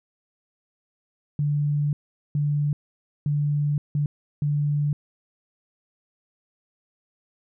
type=tone bursts at uneven times; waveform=sine; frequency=146.4 Hz; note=D3; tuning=5 cents flat; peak=-20 dBFS; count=5; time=1.39-1.93 / 2.35-2.73 / 3.26-3.78 / 3.95-4.06 / 4.42-4.93 s; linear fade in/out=2 ms; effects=none